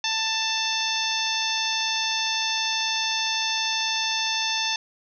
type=harmonic tone; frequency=887 Hz; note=A5; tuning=14 cents sharp; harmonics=1 / 2 / 3 / 4 / 5 / 6 / 7; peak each=-31 / -33 / -30 / -28 / -33 / -30 / -33 dBFS; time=0.04-4.76 s; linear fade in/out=2 ms; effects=none